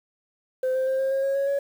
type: tone with pitch steps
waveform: sine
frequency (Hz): 516 / 522 / 528.1 / 534.2 / 540.4 / 546.7 / 553 / 559.5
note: C5 / C5 / C5 / C5 / C#5 / C#5 / C#5 / C#5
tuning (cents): -24 / -4 / +16 / +36 / -44 / -24 / -4 / +16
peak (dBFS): -19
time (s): 0.63-1.59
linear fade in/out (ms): 5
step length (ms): 120
effects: tanh soft clip ceiling -20 dBFS + 8-bit